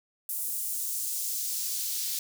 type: noise with high-pass filter sweep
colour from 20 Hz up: white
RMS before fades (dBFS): -32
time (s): 0.29-2.19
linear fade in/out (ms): 2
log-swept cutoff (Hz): 10000 to 4100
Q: 1.1
effects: none